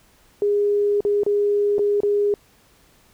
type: tone with dropouts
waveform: sine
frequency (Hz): 410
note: G#4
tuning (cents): -22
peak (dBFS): -16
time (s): 0.42-2.34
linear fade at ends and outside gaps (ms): 1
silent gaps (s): 1.006-1.05 / 1.234-1.264 / 1.783-1.792 / 2.004-2.033
effects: pink hiss -56 dBFS RMS until 3.13 s